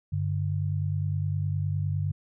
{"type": "tone pair together", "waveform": "sine", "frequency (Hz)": [97, 146.81], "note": ["G2", "D3"], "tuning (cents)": [-18, 0], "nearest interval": "perfect fifth", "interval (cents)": 718, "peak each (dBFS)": [-27, -29], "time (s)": [0.12, 2.12], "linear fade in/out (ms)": 10, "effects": []}